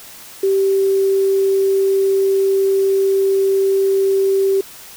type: tone with quantisation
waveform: sine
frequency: 388.6 Hz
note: G4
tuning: 15 cents flat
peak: -12 dBFS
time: 0.43-4.61 s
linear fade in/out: 5 ms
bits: 6
effects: white hiss -38 dBFS RMS until 4.96 s